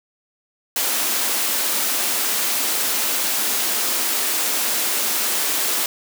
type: high-pass noise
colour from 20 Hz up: white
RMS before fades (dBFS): -21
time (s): 0.76-5.86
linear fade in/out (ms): 2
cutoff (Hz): 210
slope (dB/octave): 48
effects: none